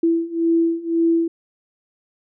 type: beating tone pair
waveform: sine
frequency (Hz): 331.4 / 333.3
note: E4 / E4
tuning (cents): +9 / +19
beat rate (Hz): 1.9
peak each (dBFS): -20 / -18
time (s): 0.03-1.28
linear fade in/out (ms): 5
effects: none